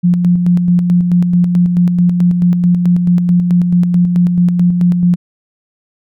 sine tone with tremolo, 176.3 Hz, F3, 17 cents sharp, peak -6 dBFS, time 0.03-5.16 s, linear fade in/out 20 ms, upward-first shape square, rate 4.6 Hz, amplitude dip 40%, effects none

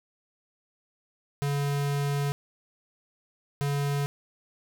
square tone bursts at uneven times, 142.3 Hz, C#3, 46 cents sharp, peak -26 dBFS, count 2, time 1.42-2.32 / 3.61-4.06 s, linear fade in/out 0 ms, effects none

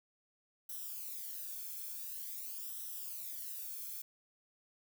violet noise with flanger, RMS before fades -44 dBFS, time 0.69-4.02 s, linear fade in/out 5 ms, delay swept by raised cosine 0.43 to 1.05 ms, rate 0.47 Hz, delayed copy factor -0.8, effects none

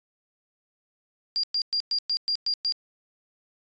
sine tone bursts, 4786 Hz, D8, 32 cents sharp, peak -20 dBFS, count 8, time 1.36-2.722 s, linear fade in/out 0 ms, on 74 ms, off 110 ms, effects tanh soft clip ceiling -22 dBFS + resampled to 16000 Hz

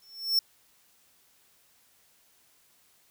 square tone with exponential growth, 5400 Hz, E8, 41 cents sharp, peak -19 dBFS, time 0.02-0.39 s, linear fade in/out 2 ms, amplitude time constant 80 ms, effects white hiss -64 dBFS RMS until 3.1 s

